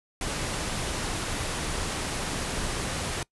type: low-pass noise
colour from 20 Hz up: pink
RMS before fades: -31 dBFS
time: 0.21-3.23 s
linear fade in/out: 2 ms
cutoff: 11000 Hz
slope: 96 dB/octave
effects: noise-tail reverb RT60 0.1 s tail -23 dB re dry